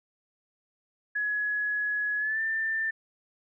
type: tone with pitch glide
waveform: sine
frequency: 1685 to 1784.2 Hz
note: G#6 to A6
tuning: +25 to +24 cents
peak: -26 dBFS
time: 1.15-2.91 s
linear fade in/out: 10 ms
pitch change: +99 cents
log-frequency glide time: 2.18-2.41 s
effects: none